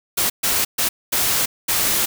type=noise bursts at uneven times; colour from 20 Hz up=white; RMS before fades=-19 dBFS; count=5; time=0.17-0.3 / 0.43-0.65 / 0.78-0.89 / 1.12-1.46 / 1.68-2.06 s; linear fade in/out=10 ms; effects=none